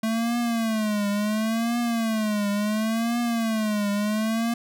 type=tone with vibrato; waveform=square; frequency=220 Hz; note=A3; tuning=in tune; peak=-23 dBFS; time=0.03-4.54 s; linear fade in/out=5 ms; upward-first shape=triangle; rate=0.71 Hz; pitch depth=150 cents each way; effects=none